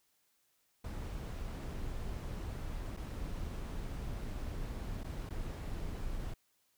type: noise with dropouts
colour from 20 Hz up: brown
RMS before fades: -40 dBFS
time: 0.84-6.34 s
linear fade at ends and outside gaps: 5 ms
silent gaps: 2.967-2.971 / 5.035-5.043 / 5.292-5.304 s
effects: white hiss -75 dBFS RMS until 6.77 s